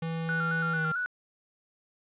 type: tone with pitch glide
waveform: square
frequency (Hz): 163.9 to 159.05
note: E3 to D#3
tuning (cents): -10 to +38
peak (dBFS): -31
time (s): 0.02-0.92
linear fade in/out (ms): 5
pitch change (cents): -52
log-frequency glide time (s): 0.72-0.8
type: tone with vibrato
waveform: sine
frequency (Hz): 1431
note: F6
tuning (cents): +42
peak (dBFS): -28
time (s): 0.29-1.06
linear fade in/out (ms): 0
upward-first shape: square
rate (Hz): 4.5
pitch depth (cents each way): 54
effects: resampled to 8000 Hz + 10-bit